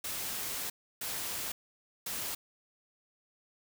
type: noise bursts at uneven times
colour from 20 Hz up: white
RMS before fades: -37 dBFS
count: 3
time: 0.04-0.7 / 1.01-1.52 / 2.06-2.35 s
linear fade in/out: 5 ms
effects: none